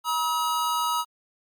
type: tone pair together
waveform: square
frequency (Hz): 959.2 / 1278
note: A#5 / D#6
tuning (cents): +49 / +46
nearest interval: perfect fourth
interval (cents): 497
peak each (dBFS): -27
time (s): 0.04-1.05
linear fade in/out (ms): 50
effects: Opus 48 kbps